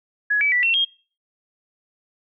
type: tone with pitch steps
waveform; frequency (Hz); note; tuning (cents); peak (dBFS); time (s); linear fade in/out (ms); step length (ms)
sine; 1681 / 2296 / 1965 / 2713 / 3237; G#6 / D7 / B6 / E7 / G#7; +20 / -40 / -9 / +49 / -45; -16; 0.3-0.85; 10; 110
effects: noise-tail reverb RT60 0.4 s tail -24 dB re dry

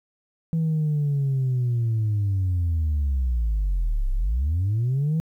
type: linear two-way sweep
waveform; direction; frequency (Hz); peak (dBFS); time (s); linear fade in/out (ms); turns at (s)
sine; down then up; 164.6 to 30.87 to 164.6; -18; 0.53-5.2; 0; 4.12
effects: tanh soft clip ceiling -18 dBFS + 10-bit

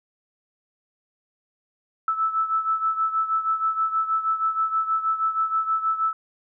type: beating tone pair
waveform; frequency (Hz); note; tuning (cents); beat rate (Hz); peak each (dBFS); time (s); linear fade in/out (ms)
sine; 1311 / 1317.3; E6 / E6; -10 / -2; 6.3; -22 / -27; 2.08-6.13; 2
effects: none

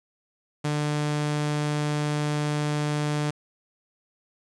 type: tone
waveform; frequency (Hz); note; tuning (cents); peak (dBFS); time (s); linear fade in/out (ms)
sawtooth; 148.8; D3; +23; -20; 0.64-3.31; 10
effects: resampled to 22050 Hz + 8-bit

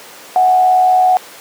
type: tone with frequency modulation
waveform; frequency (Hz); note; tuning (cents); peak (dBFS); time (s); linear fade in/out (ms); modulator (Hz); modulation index
sine; 739; F#5; -2; -7; 0.36-1.17; 0; 84.2; 0.35
effects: pink hiss -35 dBFS RMS until 1.4 s + high-pass 400 Hz 12 dB/octave

